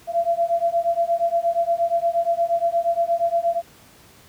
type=beating tone pair; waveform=sine; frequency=676 / 684.5 Hz; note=E5 / F5; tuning=+43 / -35 cents; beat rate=8.5 Hz; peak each=-21 / -21 dBFS; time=0.07-3.62 s; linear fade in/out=50 ms; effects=pink hiss -50 dBFS RMS until 4.28 s + high-pass 60 Hz 12 dB/octave